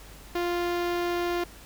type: tone with notch filter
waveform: sawtooth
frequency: 349.2 Hz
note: F4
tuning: in tune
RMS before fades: -28 dBFS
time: 0.35-1.44 s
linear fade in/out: 5 ms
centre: 8900 Hz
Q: 0.55
effects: added 50 Hz sine -48 dBFS peak until 1.65 s + pink hiss -49 dBFS RMS until 1.65 s